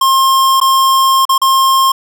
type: tone with dropouts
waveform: square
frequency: 1066 Hz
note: C6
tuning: 32 cents sharp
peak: -8 dBFS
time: 0.01-1.92 s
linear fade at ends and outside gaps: 5 ms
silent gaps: 0.602-0.613 / 1.253-1.292 / 1.38-1.416 s
effects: none